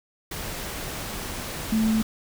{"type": "tone in noise", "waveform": "sine", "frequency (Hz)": 220, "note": "A3", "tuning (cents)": 0, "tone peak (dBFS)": -19, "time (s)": [1.72, 2.02], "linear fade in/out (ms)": 5, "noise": "pink", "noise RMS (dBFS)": -33, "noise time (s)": [0.31, 2.03], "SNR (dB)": 11, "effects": []}